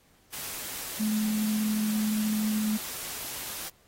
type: tone in noise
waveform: sine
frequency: 214.3 Hz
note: A3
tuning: 45 cents flat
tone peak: -25 dBFS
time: 0.99-2.78 s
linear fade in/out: 20 ms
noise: white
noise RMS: -37 dBFS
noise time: 0.32-3.7 s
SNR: +9 dB
effects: pink hiss -63 dBFS RMS until 3.87 s + AAC 48 kbps